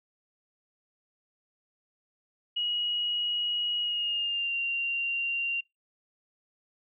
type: tone with pitch glide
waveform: sine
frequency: 2900 to 2769 Hz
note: F#7 to F7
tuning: -35 to -15 cents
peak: -27 dBFS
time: 2.56-5.61 s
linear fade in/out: 10 ms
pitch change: -80 cents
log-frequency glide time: 3.81-4.55 s
effects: noise-tail reverb RT60 0.2 s tail -26 dB re dry